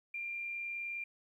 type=tone with amplitude modulation; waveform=sine; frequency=2385 Hz; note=D7; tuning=26 cents sharp; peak=-36 dBFS; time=0.14-1.04 s; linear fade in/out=5 ms; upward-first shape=sine; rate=59.5 Hz; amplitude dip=25%; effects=12-bit

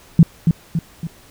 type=tone with echo; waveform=sine; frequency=164.81 Hz; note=E3; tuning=in tune; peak=-3 dBFS; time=0.19-0.23 s; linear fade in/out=2 ms; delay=280 ms; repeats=3; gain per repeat=-6 dB; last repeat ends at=1.07 s; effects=pink hiss -47 dBFS RMS until 1.3 s

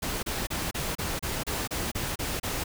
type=noise bursts; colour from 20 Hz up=pink; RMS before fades=-31 dBFS; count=11; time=0.02-2.64 s; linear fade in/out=10 ms; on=210 ms; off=31 ms; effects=none

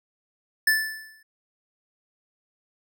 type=tone with exponential decay; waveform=square; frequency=1753 Hz; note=A6; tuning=7 cents flat; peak=-16 dBFS; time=0.67-1.23 s; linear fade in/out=5 ms; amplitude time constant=120 ms; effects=none

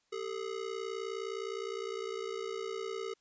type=ring-modulated tone; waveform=square; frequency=420 Hz; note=G#4; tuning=19 cents sharp; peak=-34 dBFS; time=0.12-3.14 s; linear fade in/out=10 ms; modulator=29.8 Hz; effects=white hiss -75 dBFS RMS until 3.2 s + resampled to 16000 Hz

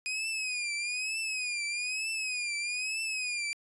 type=tone with vibrato; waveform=sawtooth; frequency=2489 Hz; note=D#7; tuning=in tune; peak=-28 dBFS; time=0.06-3.53 s; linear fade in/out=0 ms; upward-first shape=triangle; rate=1.1 Hz; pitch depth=120 cents each way; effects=resampled to 24000 Hz

